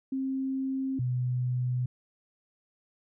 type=tone pair in turn; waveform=sine; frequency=266.1 / 125.08 Hz; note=C4 / B2; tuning=+29 / +22 cents; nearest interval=octave + minor second; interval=1307 cents; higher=first; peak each=-28 / -26 dBFS; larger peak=second; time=0.12-0.99 / 0.99-1.86 s; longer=neither; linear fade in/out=5 ms; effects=none